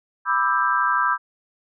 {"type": "chord", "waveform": "sine", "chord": "E minor seventh", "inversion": "second", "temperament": "just", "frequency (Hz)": [988.9, 1186.7, 1318.5, 1582.2], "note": ["B5", "D6", "E6", "G6"], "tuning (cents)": [2, 18, 0, 16], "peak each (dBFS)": -23, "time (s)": [0.25, 1.18], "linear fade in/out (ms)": 50, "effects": []}